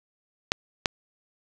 clicks, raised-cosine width 0.2 ms, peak -4 dBFS, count 2, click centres 0.519 / 0.858 s, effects none

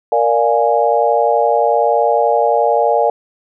sine chord, Bb dominant seventh, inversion none, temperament equal, 466.2 / 587.3 / 698.5 / 830.6 Hz, Bb4 / D5 / F5 / Ab5, 0 / 0 / 0 / 0 cents, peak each -16 dBFS, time 0.12-3.1 s, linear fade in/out 2 ms, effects none

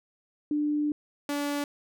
sine / sawtooth tone pair in turn, 296.9 / 288.1 Hz, D4 / D4, +19 / -33 cents, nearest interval minor second, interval 52 cents, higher first, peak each -24 dBFS, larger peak neither, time 0.51-0.92 / 1.29-1.64 s, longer first, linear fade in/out 2 ms, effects none

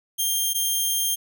10% pulse tone pair in turn, 3192 / 3192 Hz, G7 / G7, +31 / +31 cents, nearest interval unison, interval 0 cents, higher neither, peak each -13 dBFS, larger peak neither, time 0.18-0.54 / 0.54-1.16 s, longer second, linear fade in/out 20 ms, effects none

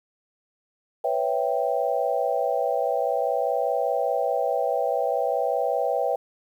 sine chord, C# half-diminished seventh, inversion third, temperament equal, 493.9 / 554.4 / 659.3 / 784 Hz, B4 / C#5 / E5 / G5, 0 / 0 / 0 / 0 cents, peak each -27 dBFS, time 1.04-6.16 s, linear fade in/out 5 ms, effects 9-bit

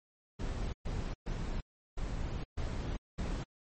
brown noise bursts at uneven times, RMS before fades -36 dBFS, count 6, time 0.39-0.73 / 0.85-1.14 / 1.26-1.61 / 1.97-2.44 / 2.57-2.97 / 3.18-3.44 s, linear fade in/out 10 ms, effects MP3 32 kbps

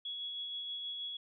sine tone with tremolo, 3355 Hz, G#7, 17 cents sharp, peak -37 dBFS, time 0.05-1.17 s, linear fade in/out 5 ms, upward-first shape sine, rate 6.3 Hz, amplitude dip 25%, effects none

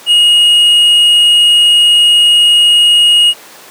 sine tone with tanh clipping, 2876 Hz, F#7, 50 cents flat, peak -5 dBFS, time 0.06-3.34 s, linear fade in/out 50 ms, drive 5 dB, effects pink hiss -34 dBFS RMS until 3.7 s + high-pass 400 Hz 12 dB/octave

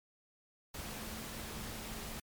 sine tone in noise, 220.8 Hz, A3, 6 cents sharp, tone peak -50 dBFS, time 0.84-2.18 s, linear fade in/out 5 ms, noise pink, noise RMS -44 dBFS, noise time 0.74-2.2 s, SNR -9 dB, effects MP3 96 kbps

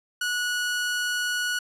sawtooth tone, 1465 Hz, F#6, 18 cents flat, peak -21 dBFS, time 0.21-1.59 s, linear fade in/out 5 ms, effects low-pass 12000 Hz 12 dB/octave

